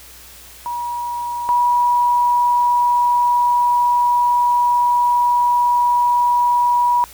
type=tone pair in turn; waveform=sine; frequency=960 / 968.9 Hz; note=B5 / B5; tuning=-49 / -33 cents; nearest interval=unison; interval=16 cents; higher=second; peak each=-21 / -12 dBFS; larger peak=second; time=0.66-1.49 / 1.49-7.04 s; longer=second; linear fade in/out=0 ms; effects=added 60 Hz sine -47 dBFS peak until 7.13 s + white hiss -41 dBFS RMS until 7.13 s